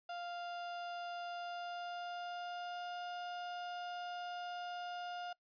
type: tone with pitch glide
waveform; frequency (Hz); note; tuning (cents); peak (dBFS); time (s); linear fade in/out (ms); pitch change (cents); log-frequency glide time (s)
35% pulse; 698.5 to 708.3; F5 to F5; 0 to +24; -40; 0.09-5.33; 5; +24; 1.3-3.01
effects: noise-tail reverb RT60 0.1 s tail -23 dB re dry + resampled to 11025 Hz